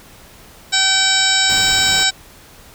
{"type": "harmonic tone", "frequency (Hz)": 768, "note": "G5", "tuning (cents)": -36, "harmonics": [1, 2, 3, 4, 5, 6, 7, 9, 10], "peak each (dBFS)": [-25, -19, -23, -24, -17, -24, -20, -26, -21], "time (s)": [0.72, 2.11], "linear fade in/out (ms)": 20}
{"type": "noise", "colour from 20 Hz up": "pink", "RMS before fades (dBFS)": -28, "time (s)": [1.49, 2.04], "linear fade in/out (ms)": 10}
{"effects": ["pink hiss -43 dBFS RMS until 2.74 s"]}